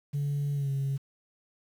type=tone with pitch glide; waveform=sine; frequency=143.3 to 137.3 Hz; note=D3 to C#3; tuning=-42 to -16 cents; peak=-25 dBFS; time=0.13-0.98 s; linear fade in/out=20 ms; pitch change=-74 cents; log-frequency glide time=0.54-0.7 s; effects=tanh soft clip ceiling -25 dBFS + 9-bit